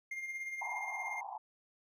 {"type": "tone with tremolo", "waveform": "triangle", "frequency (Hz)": 2115, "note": "C7", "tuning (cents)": 18, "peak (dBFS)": -35, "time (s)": [0.11, 1.21], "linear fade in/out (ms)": 5, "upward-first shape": "sine", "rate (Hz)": 17, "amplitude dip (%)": 50}
{"type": "band-pass noise", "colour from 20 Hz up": "pink", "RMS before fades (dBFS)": -43, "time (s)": [0.61, 1.38], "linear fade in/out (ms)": 5, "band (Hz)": [730, 1000], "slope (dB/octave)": 96}
{"effects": []}